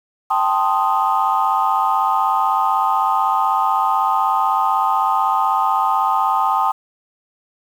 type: chord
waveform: sine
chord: A half-diminished seventh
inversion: third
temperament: equal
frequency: 784 / 880 / 1046.5 / 1244.5 Hz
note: G5 / A5 / C6 / Eb6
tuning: 0 / 0 / 0 / 0 cents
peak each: -19 / -19 / -20 / -19 dBFS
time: 0.3-6.72 s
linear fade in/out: 10 ms
effects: tanh soft clip ceiling -6 dBFS + 7-bit